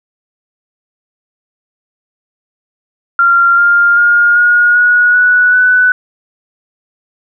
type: tone with pitch steps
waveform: sine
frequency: 1384 / 1401.7 / 1419.6 / 1437.8 / 1456.2 / 1474.8 / 1493.7 Hz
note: F6 / F6 / F6 / F6 / F#6 / F#6 / F#6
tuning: -16 / +6 / +28 / +50 / -28 / -6 / +16 cents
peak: -5 dBFS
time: 3.19-5.92 s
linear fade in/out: 2 ms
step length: 390 ms
effects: none